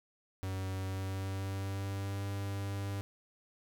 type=tone with pitch glide; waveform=45% pulse; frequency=94.9 to 99.27 Hz; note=F#2 to G2; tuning=+44 to +22 cents; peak=-35 dBFS; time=0.43-3.01 s; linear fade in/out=0 ms; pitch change=+78 cents; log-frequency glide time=0.8-2.24 s; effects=none